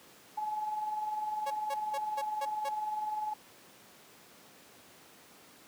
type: tone with tremolo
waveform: sine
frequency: 852 Hz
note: G#5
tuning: 44 cents sharp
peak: -30 dBFS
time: 0.37-3.34 s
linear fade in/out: 10 ms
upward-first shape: sine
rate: 20 Hz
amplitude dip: 50%
type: tone bursts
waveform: sawtooth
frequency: 554 Hz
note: C#5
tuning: 1 cent flat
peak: -32 dBFS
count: 6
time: 1.46-2.692 s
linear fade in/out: 10 ms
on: 47 ms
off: 190 ms
effects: pink hiss -56 dBFS RMS until 5.67 s + high-pass 200 Hz 12 dB/octave